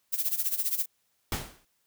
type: noise with tremolo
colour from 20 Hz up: violet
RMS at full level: -26 dBFS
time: 0.12-0.86 s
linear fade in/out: 20 ms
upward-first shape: sine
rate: 15 Hz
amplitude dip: 80%
type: noise with exponential decay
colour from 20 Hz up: pink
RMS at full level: -28 dBFS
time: 1.32-1.65 s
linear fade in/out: 2 ms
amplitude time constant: 70 ms
effects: white hiss -73 dBFS RMS until 1.86 s